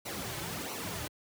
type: noise with flanger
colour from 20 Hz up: pink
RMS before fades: -38 dBFS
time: 0.05-1.08 s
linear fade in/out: 10 ms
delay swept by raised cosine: 0.58 to 4.38 ms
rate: 1.5 Hz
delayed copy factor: -0.7
effects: high-pass 80 Hz 12 dB/octave